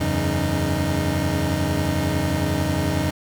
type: tone cluster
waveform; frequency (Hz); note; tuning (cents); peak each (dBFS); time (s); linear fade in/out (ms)
25% pulse; 83.1 / 94.2 / 137.6 / 308.8; E2 / F#2 / C#3 / D#4; +15 / +32 / -12 / -13; -22; 0-3.11; 10
effects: none